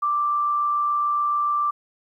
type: tone with amplitude modulation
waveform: sine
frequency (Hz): 1176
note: D6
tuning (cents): +2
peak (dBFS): -18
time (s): 0.02-1.71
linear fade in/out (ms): 10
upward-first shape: sine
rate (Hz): 127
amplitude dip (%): 25
effects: 10-bit